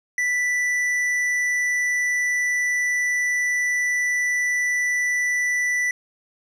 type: tone with tanh clipping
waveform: sine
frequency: 1975 Hz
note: B6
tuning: in tune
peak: -21 dBFS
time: 0.18-5.91 s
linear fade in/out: 2 ms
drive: 9 dB
effects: none